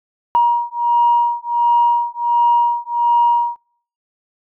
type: beating tone pair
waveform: sine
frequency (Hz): 949 / 950.4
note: A#5 / A#5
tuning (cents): +31 / +33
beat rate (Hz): 1.4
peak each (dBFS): -14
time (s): 0.35-3.56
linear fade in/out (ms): 0
effects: noise-tail reverb RT60 0.5 s tail -22 dB re dry + tanh soft clip ceiling -4 dBFS